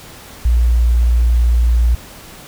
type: tone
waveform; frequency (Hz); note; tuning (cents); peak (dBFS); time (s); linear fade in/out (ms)
sine; 59; A#1; +22; -9; 0.45-1.95; 5
effects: pink hiss -37 dBFS RMS until 2.47 s